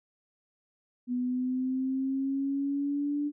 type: linear sweep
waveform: sine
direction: up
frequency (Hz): 245.8 to 293.5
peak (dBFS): -27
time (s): 1.07-3.32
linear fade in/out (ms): 50
effects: none